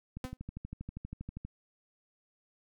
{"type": "click train", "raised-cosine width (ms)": 5, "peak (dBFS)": -28, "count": 17, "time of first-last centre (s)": [0.17, 1.45], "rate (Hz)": 12.5}
{"type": "tone with exponential decay", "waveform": "sawtooth", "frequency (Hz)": 255.7, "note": "C4", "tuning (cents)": -40, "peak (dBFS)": -31, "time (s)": [0.24, 0.37], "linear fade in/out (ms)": 0, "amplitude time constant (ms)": 27}
{"effects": []}